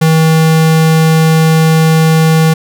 square tone, 160 Hz, D#3, 49 cents sharp, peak -6 dBFS, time 0.01-2.54 s, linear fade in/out 10 ms, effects none

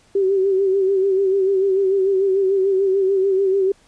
sine tone with vibrato, 386.4 Hz, G4, 25 cents flat, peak -14 dBFS, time 0.15-3.72 s, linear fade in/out 5 ms, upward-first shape sine, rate 6.8 Hz, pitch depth 53 cents each way, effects pink hiss -55 dBFS RMS until 3.87 s + resampled to 22050 Hz

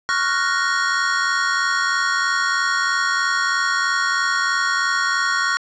square chord, Gb major seventh, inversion second, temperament equal, 1108.7 / 1396.9 / 1480 / 1864.7 Hz, Db6 / F6 / Gb6 / Bb6, 0 / 0 / 0 / 0 cents, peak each -24 dBFS, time 0.09-5.57 s, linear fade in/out 0 ms, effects resampled to 16000 Hz + 7-bit

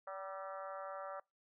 harmonic tone with a mistuned harmonic, 192 Hz, G3, 36 cents flat, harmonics 3 / 4 / 5 / 6 / 7 / 8 / 9 / 10, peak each -46 / -50 / -54 / -50 / -50 / -61 / -60 / -64 dBFS, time 0.07-1.2 s, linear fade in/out 5 ms, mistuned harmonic 6, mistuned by +42 cents, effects noise-tail reverb RT60 0.2 s tail -24 dB re dry

